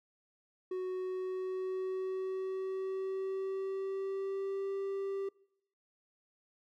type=tone with pitch glide; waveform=triangle; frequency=370 to 392 Hz; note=F#4 to G4; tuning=0 to 0 cents; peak=-32 dBFS; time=0.71-5.29 s; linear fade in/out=5 ms; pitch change=+100 cents; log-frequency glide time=0.88-4.73 s; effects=noise-tail reverb RT60 0.8 s tail -24 dB re dry